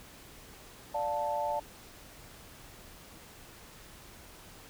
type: chord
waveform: sine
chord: D minor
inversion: none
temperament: just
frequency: 587.3 / 704.8 / 881 Hz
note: D5 / F5 / A5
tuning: 0 / +16 / +2 cents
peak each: -34 / -37 / -32 dBFS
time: 0.94-1.6 s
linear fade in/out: 10 ms
effects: pink hiss -52 dBFS RMS until 4.69 s